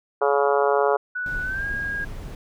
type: harmonic tone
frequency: 141.1 Hz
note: C#3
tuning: 31 cents sharp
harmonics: 3 / 4 / 5 / 6 / 7 / 8 / 9 / 10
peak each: -21 / -23 / -25 / -27 / -28 / -29 / -30 / -31 dBFS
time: 0.21-0.97 s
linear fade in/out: 10 ms
type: tone with pitch glide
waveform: sine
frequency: 1479 to 1631.6 Hz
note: F#6 to G#6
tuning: -1 to -31 cents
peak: -25 dBFS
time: 1.15-2.05 s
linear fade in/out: 10 ms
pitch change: +170 cents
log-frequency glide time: 1.42-1.66 s
type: noise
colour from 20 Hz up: brown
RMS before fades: -34 dBFS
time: 1.26-2.35 s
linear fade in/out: 2 ms
effects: none